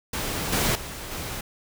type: noise with level steps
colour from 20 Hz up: pink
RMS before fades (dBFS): -29 / -23 / -36 / -33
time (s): 0.13-1.41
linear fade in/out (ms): 5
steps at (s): 0.52 / 0.75 / 1.11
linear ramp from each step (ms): 5
effects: none